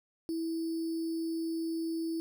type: tone with sample-and-hold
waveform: sine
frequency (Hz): 327.6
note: E4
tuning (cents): -11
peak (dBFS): -31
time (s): 0.29-2.2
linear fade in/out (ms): 0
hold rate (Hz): 4900
effects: none